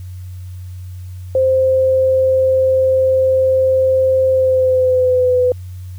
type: tone with pitch glide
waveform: sine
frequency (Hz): 523.3 to 500.2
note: C5 to B4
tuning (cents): 0 to +22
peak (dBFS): -10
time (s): 1.35-5.52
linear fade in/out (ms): 2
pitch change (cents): -78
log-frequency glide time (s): 4.3-5.41
effects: added 91 Hz sine -27 dBFS peak until 5.98 s + white hiss -51 dBFS RMS until 5.98 s

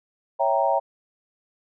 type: chord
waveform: sine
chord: C# diminished seventh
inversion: none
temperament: equal with one note detuned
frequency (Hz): 554.4 / 659.3 / 781.3 / 932.3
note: C#5 / E5 / G5 / Bb5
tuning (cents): 0 / 0 / -6 / 0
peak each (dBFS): -24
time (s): 0.39-0.8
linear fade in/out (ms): 20
effects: none

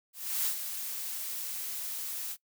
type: noise with ADSR envelope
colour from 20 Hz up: blue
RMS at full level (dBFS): -29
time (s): 0.13-2.37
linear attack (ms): 330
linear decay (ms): 87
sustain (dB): -8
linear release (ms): 54
effects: noise-tail reverb RT60 0.1 s tail -21 dB re dry

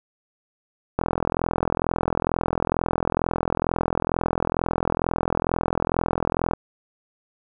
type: click train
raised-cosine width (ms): 1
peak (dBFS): -7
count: 235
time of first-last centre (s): 0.99-6.535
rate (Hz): 42.2
effects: none

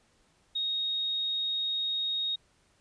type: tone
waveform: sine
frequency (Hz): 3740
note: A#7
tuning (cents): +5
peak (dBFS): -28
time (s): 0.55-2.36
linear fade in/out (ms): 10
effects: pink hiss -67 dBFS RMS until 2.8 s + resampled to 22050 Hz

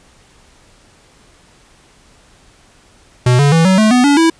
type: tone with pitch steps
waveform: square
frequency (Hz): 124.3 / 142.78 / 164.01 / 188.4 / 216.4 / 248.6 / 285.6 / 328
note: B2 / D3 / E3 / F#3 / A3 / B3 / D4 / E4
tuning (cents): +12 / -48 / -8 / +32 / -29 / +12 / -48 / -9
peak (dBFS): -8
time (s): 3.26-4.3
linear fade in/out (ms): 5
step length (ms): 130
effects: pink hiss -48 dBFS RMS until 4.39 s + resampled to 22050 Hz

